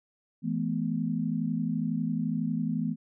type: chord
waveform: sine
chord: E suspended fourth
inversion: none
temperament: equal with one note detuned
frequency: 164.81 / 214.9 / 246.9 Hz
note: E3 / A3 / B3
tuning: 0 / -41 / 0 cents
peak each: -31 dBFS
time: 0.42-2.96 s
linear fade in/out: 50 ms
effects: none